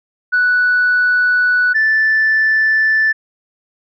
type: tone pair in turn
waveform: sine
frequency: 1480 / 1758.8 Hz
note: F#6 / A6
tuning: 0 / -1 cents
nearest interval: minor third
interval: 299 cents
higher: second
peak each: -9 dBFS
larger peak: neither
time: 0.32-1.74 / 1.74-3.13 s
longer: first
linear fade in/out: 20 ms
effects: tanh soft clip ceiling -7 dBFS